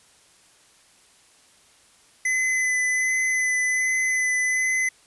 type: tone with vibrato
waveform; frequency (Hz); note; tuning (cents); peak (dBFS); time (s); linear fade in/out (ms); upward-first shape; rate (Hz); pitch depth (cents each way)
square; 2020; B6; +39; -21; 2.25-4.89; 5; sine; 1.3; 13
effects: white hiss -56 dBFS RMS until 5.06 s + resampled to 24000 Hz